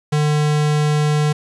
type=tone; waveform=square; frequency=150 Hz; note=D3; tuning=37 cents sharp; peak=-15 dBFS; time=0.12-1.33 s; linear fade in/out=10 ms; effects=resampled to 24000 Hz + 7-bit